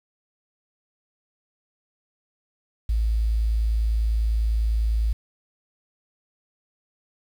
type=tone with quantisation; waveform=sine; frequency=55 Hz; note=A1; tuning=in tune; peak=-19 dBFS; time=2.89-5.13 s; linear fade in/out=5 ms; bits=8; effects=none